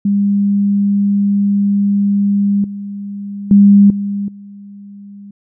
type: tone with level steps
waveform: sine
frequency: 201.2 Hz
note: G3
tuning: 45 cents sharp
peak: -10 / -22 / -3 / -16 / -31 dBFS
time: 0.05-5.31 s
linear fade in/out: 5 ms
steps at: 2.64 / 3.51 / 3.9 / 4.28 s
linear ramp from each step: 2 ms
effects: none